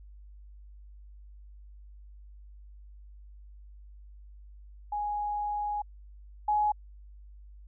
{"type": "tone pair in turn", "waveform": "sine", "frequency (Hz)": [830.6, 839.8], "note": ["G#5", "G#5"], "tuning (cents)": [0, 19], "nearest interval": "unison", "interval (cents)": 19, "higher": "second", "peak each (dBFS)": [-29, -23], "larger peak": "second", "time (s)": [[4.92, 5.82], [6.48, 6.72]], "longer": "first", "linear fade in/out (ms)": 5, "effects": ["added 50 Hz sine -47 dBFS peak until 7.67 s"]}